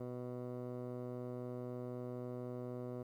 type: tone with low-pass filter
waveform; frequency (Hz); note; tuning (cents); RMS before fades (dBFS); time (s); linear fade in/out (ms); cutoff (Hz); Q
15% pulse; 123.9; B2; +6; -44; 0-3.03; 5; 720; 1.7
effects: 12-bit